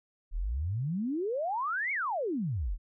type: exponential two-way sweep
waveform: sine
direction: up then down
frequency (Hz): 34.55 to 2288 to 34.55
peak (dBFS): -29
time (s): 0.31-2.78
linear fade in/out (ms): 50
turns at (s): 1.92
effects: none